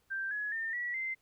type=tone with pitch steps; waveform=sine; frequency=1574 / 1687 / 1808.1 / 1937.8 / 2077 Hz; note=G6 / G#6 / A6 / B6 / C7; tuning=+7 / +27 / +47 / -33 / -13 cents; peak=-33 dBFS; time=0.1-1.15 s; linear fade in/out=20 ms; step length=210 ms; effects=pink hiss -73 dBFS RMS until 1.21 s